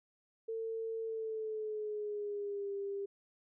sine tone with pitch glide, 450 to 398.6 Hz, A4 to G4, +39 to +29 cents, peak -36 dBFS, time 0.48-3.06 s, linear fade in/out 10 ms, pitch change -210 cents, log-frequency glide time 1.02-2.73 s, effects none

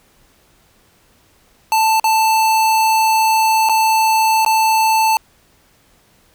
square tone with dropouts, 883 Hz, A5, 6 cents sharp, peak -12 dBFS, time 1.72-5.17 s, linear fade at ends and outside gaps 1 ms, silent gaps 1.998-2.042 / 3.689-3.695 / 4.449-4.462 s, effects pink hiss -54 dBFS RMS until 6.34 s

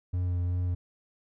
triangle tone with vibrato, 89 Hz, F2, 33 cents sharp, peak -24 dBFS, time 0.13-0.75 s, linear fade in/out 10 ms, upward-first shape sine, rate 2.7 Hz, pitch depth 17 cents each way, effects none

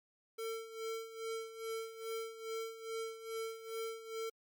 square tone with tremolo, 449.7 Hz, A4, 38 cents sharp, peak -38 dBFS, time 0.38-4.3 s, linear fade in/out 10 ms, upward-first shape sine, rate 2.4 Hz, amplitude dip 75%, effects MP3 96 kbps

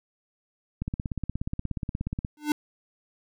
click train, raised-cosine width 5 ms, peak -17 dBFS, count 25, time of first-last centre 0.82-2.249 s, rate 16.8 Hz
square tone with exponential growth, 299.6 Hz, D4, 35 cents sharp, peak -19 dBFS, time 2.37-2.52 s, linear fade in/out 2 ms, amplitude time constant 31 ms
effects none

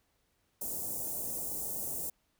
white band-stop noise, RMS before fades -37 dBFS, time 0.61-2.1 s, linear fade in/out 5 ms, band 710 to 7500 Hz, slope 24 dB/octave, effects pink hiss -75 dBFS RMS until 2.39 s

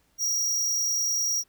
square tone, 5690 Hz, F8, 31 cents sharp, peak -24 dBFS, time 0.18-1.44 s, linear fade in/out 50 ms, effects pink hiss -67 dBFS RMS until 1.48 s

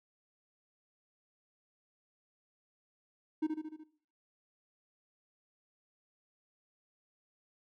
triangle tone with echo, 311.1 Hz, D#4, in tune, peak -26 dBFS, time 3.42-3.47 s, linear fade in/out 10 ms, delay 74 ms, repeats 5, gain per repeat -4 dB, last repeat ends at 3.84 s, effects noise-tail reverb RT60 0.5 s tail -18 dB re dry

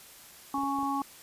harmonic tone, 277.2 Hz, C#4, in tune, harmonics 1 / 3 / 4, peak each -32 / -32 / -32 dBFS, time 0.54-1.02 s, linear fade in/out 2 ms
clicks, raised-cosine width 2 ms, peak -34 dBFS, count 4, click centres 0.582 / 0.635 / 0.787 / 0.831 s
effects white hiss -51 dBFS RMS until 1.22 s + resampled to 32000 Hz

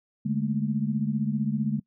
sine tone cluster, 145 / 209.4 / 224.8 Hz, D3 / G#3 / A3, -22 / +15 / +37 cents, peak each -29 / -27 / -29 dBFS, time 0.25-1.8 s, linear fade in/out 10 ms, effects noise-tail reverb RT60 0.1 s tail -23 dB re dry

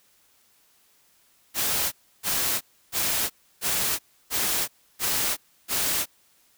white noise bursts, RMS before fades -25 dBFS, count 7, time 1.54-6.06 s, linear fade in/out 50 ms, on 380 ms, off 310 ms, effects white hiss -62 dBFS RMS until 6.57 s

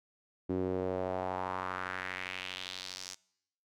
sawtooth tone with band-pass filter sweep, 92.5 Hz, F#2, in tune, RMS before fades -37 dBFS, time 0.49-3.15 s, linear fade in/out 10 ms, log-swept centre 320 to 6100 Hz, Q 2.5, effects noise-tail reverb RT60 0.8 s tail -24 dB re dry

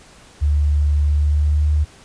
sine tone with pitch glide, 73.42 to 74.92 Hz, D2 to D2, 0 to +35 cents, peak -13 dBFS, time 0.41-1.85 s, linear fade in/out 20 ms, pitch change +35 cents, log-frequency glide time 1.06-1.66 s, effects pink hiss -46 dBFS RMS until 2.04 s + resampled to 22050 Hz

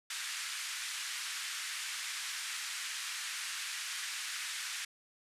pink band-pass noise, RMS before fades -40 dBFS, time 0.1-4.85 s, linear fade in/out 5 ms, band 1500 to 10000 Hz, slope 24 dB/octave, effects resampled to 32000 Hz

